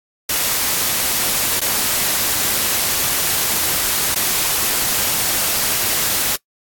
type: noise with dropouts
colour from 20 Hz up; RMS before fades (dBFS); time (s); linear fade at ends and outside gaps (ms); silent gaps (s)
white; -18; 0.29-6.36; 5; 1.598-1.614 / 4.148-4.158
effects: noise-tail reverb RT60 0.1 s tail -21 dB re dry + AAC 64 kbps